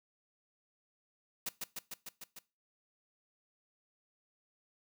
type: noise with echo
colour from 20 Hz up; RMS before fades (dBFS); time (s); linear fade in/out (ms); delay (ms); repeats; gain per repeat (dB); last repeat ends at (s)
white; -37; 1.46-1.49; 5; 150; 6; -2; 2.39
effects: noise-tail reverb RT60 0.3 s tail -20 dB re dry